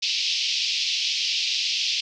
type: band-pass noise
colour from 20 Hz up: white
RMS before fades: -25 dBFS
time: 0.02-2.01 s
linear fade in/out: 10 ms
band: 2500 to 5400 Hz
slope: 48 dB/octave
effects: none